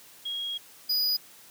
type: tone pair in turn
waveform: sine / square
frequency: 3286 / 4933 Hz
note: G#7 / D#8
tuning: -19 / -16 cents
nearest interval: perfect fifth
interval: 703 cents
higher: second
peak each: -30 / -24 dBFS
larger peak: second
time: 0.25-0.58 / 0.89-1.17 s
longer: first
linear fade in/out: 10 ms
effects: white hiss -52 dBFS RMS until 1.5 s + high-pass 80 Hz 12 dB/octave